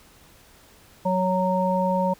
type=harmonic tone; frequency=185 Hz; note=F#3; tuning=in tune; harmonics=1 / 3 / 5; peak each=-24 / -24 / -24 dBFS; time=1.05-2.14 s; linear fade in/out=10 ms; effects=pink hiss -53 dBFS RMS until 2.19 s